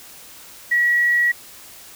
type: tone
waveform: sine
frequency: 1922 Hz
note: B6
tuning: 48 cents flat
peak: -14 dBFS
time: 0.71-1.32 s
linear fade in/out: 10 ms
effects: white hiss -42 dBFS RMS until 1.95 s